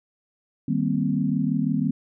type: chord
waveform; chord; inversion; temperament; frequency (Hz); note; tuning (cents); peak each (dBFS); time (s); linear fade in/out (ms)
sine; C minor seventh; first; equal with one note detuned; 155.56 / 196 / 235.4 / 261.6; Eb3 / G3 / Bb3 / C4; 0 / 0 / +17 / 0; -26; 0.68-1.91; 5
effects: none